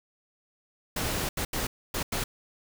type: noise bursts at uneven times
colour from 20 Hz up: pink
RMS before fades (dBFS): -30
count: 5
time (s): 0.96-1.29 / 1.37-1.45 / 1.53-1.67 / 1.94-2.03 / 2.12-2.24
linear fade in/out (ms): 5
effects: none